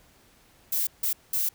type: noise bursts at uneven times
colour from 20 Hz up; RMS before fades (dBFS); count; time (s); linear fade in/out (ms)
violet; -26; 3; 0.72-0.87 / 1.03-1.13 / 1.33-1.49; 5
effects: pink hiss -59 dBFS RMS until 1.54 s